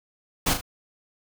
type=noise with echo; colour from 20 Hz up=pink; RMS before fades=-22 dBFS; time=0.46-0.54 s; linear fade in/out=10 ms; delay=36 ms; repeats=2; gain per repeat=-7 dB; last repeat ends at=0.612 s; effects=none